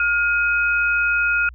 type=tone pair together; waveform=sine; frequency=1418 / 2527 Hz; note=F6 / D#7; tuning=+26 / +26 cents; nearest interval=minor seventh; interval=1000 cents; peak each=-17 / -22 dBFS; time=0-1.49 s; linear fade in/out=2 ms; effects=added 60 Hz sine -37 dBFS peak until 1.54 s